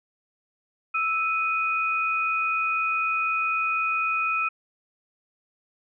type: tone pair together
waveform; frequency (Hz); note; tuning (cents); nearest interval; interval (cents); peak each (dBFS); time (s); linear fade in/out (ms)
sine; 1316 / 2490; E6 / D#7; -3 / +1; major seventh; 1104; -25; 0.94-4.49; 10
effects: none